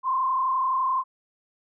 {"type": "tone with frequency modulation", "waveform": "sine", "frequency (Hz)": 1046.5, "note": "C6", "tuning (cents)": 0, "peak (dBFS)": -21, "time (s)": [0.03, 1.04], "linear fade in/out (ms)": 50, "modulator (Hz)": 31.8, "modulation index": 1, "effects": []}